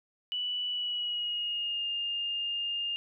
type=tone with pitch glide; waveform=sine; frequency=2960 to 2818 Hz; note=F#7 to F7; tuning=0 to +15 cents; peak=-30 dBFS; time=0.32-2.96 s; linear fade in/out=0 ms; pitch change=-85 cents; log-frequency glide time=0.68-1.87 s; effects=none